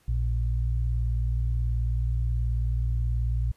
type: tone pair together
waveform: sine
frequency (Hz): 57.9 / 116.54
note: A#1 / A#2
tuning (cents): -11 / 0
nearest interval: octave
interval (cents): 1211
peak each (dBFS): -24 / -29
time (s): 0.08-3.52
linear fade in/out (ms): 5
effects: pink hiss -64 dBFS RMS until 3.56 s + resampled to 32000 Hz